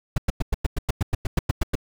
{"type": "noise bursts", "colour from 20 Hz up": "brown", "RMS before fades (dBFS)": -19, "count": 14, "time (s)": [0.16, 1.754], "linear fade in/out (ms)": 5, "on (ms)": 21, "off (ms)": 100, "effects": []}